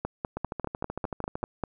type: two click trains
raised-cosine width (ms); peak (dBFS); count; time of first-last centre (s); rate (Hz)
1; -15 / -18; 9 / 15; 0.05-1.637 / 0.37-1.431; 5.04 / 13.2
effects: none